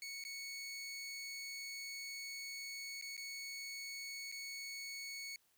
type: tone with dropouts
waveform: 20% pulse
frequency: 2217 Hz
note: C#7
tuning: in tune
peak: -39 dBFS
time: 0.02-5.36 s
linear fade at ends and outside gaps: 1 ms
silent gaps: 0.239-0.25 / 3.013-3.023 / 3.167-3.177 / 4.316-4.323 s
effects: white hiss -75 dBFS RMS until 5.57 s